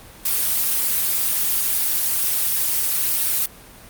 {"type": "noise", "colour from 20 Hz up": "blue", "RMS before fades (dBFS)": -20, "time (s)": [0.25, 3.46], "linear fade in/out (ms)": 5, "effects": ["pink hiss -43 dBFS RMS until 3.89 s", "Opus 32 kbps"]}